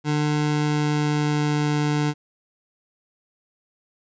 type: tone with pitch glide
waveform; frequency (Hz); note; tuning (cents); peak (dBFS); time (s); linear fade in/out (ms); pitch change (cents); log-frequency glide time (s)
25% pulse; 149.6 to 148.57; D3 to D3; +32 to +20; -16; 0.04-2.14; 50; -12; 0.53-1.75
effects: resampled to 16000 Hz